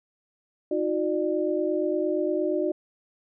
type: tone cluster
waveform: sine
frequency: 314.6 / 363.2 / 597 Hz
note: D#4 / F#4 / D5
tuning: +19 / -32 / +28 cents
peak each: -28 / -26 / -28 dBFS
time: 0.71-2.72 s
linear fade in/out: 5 ms
effects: none